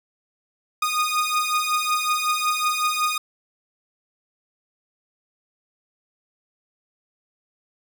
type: beating tone pair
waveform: sawtooth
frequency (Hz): 1231 / 1236.4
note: D#6 / D#6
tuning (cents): -19 / -11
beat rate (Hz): 5.4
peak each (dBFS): -21 / -19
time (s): 0.82-3.18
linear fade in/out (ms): 5
effects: none